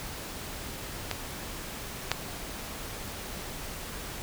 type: clicks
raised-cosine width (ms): 0.2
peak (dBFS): -12 / -7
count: 2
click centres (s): 1.113 / 2.116
effects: pink hiss -39 dBFS RMS until 4.22 s